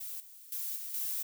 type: noise with level steps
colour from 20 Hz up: violet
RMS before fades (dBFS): -41 / -53 / -37 / -41 / -35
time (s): 0-1.23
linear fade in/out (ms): 10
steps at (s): 0.2 / 0.52 / 0.76 / 0.94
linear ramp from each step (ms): 2
effects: none